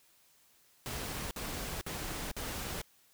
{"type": "noise bursts", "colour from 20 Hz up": "pink", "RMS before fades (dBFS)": -39, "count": 4, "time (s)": [0.86, 2.816], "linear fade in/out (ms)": 0, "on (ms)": 450, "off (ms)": 52, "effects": ["white hiss -66 dBFS RMS until 3.13 s"]}